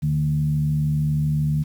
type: tone with frequency modulation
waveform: sine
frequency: 150.6 Hz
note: D3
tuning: 44 cents sharp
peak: -18 dBFS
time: 0.02-1.64 s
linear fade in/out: 20 ms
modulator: 73 Hz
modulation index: 0.5
effects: 8-bit